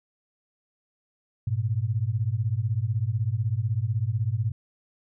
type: beating tone pair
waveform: sine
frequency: 102.5 / 118.5 Hz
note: G#2 / A#2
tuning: -22 / +29 cents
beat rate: 16 Hz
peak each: -26 dBFS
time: 1.47-4.52 s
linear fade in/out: 5 ms
effects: none